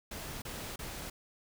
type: noise bursts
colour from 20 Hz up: pink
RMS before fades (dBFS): -42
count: 3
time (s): 0.11-1.1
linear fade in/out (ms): 5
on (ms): 310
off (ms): 30
effects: none